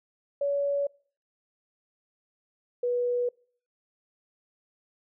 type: tone pair in turn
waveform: sine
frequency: 566 / 487.9 Hz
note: C#5 / B4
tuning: +36 / -21 cents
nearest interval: minor third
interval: 257 cents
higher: first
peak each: -24 / -24 dBFS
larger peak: neither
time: 0.41-0.87 / 2.83-3.29 s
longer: neither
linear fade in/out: 5 ms
effects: noise-tail reverb RT60 0.5 s tail -26 dB re dry